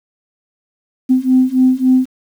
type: beating tone pair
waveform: sine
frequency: 255.4 / 259 Hz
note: C4 / C4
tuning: -42 / -17 cents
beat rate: 3.6 Hz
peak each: -12 / -11 dBFS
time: 1.09-2.06 s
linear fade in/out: 20 ms
effects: tanh soft clip ceiling -1 dBFS + 7-bit